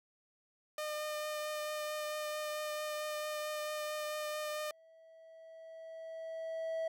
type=tone with vibrato; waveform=sawtooth; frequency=606 Hz; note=D#5; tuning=46 cents flat; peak=-33 dBFS; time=0.78-4.71 s; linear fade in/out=2 ms; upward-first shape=triangle; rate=4.5 Hz; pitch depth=11 cents each way
type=tone with exponential growth; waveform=triangle; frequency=650 Hz; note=E5; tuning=24 cents flat; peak=-31 dBFS; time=3.79-6.88 s; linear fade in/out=5 ms; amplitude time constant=670 ms
effects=none